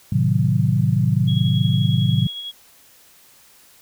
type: chord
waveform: sine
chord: A diminished seventh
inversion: none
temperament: equal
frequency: 110 / 130.81 / 155.56 / 185 Hz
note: A2 / C3 / Eb3 / Gb3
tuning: 0 / 0 / 0 / 0 cents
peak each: -20 / -19 / -21 / -22 dBFS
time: 0.12-2.27 s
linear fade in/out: 5 ms
type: tone with tremolo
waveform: sine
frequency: 3322 Hz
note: G#7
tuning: in tune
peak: -27 dBFS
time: 1.27-2.52 s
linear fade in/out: 20 ms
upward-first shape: sine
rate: 11 Hz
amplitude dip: 35%
effects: white hiss -51 dBFS RMS until 3.81 s